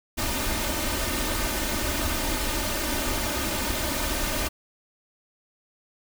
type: noise with comb filter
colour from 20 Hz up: pink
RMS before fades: -27 dBFS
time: 0.17-4.49 s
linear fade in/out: 20 ms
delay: 3.3 ms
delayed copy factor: +0.7
effects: none